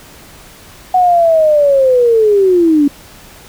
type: linear sweep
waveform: sine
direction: down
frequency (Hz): 743 to 279.3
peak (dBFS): -6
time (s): 0.94-2.88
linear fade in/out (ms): 5
effects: pink hiss -38 dBFS RMS until 3.48 s